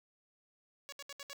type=tone bursts; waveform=5% pulse; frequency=562 Hz; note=C#5; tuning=24 cents sharp; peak=-33 dBFS; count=5; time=0.89-1.331 s; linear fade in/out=0 ms; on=33 ms; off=69 ms; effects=none